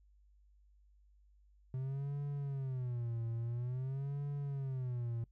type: tone with vibrato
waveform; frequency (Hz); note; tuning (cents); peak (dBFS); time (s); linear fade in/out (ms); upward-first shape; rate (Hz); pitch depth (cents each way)
triangle; 128.4; C3; -32; -34; 1.74-5.24; 2; sine; 0.49; 190
effects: noise-tail reverb RT60 0.1 s tail -23 dB re dry + added 50 Hz sine -63 dBFS peak until 5.31 s